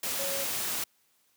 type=tone in noise; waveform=sine; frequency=551 Hz; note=C#5; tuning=11 cents flat; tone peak=-35 dBFS; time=0.19-0.44 s; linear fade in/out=5 ms; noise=white; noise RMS=-32 dBFS; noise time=0.03-0.84 s; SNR=-6 dB; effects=white hiss -69 dBFS RMS until 1.36 s + high-pass 100 Hz 12 dB/octave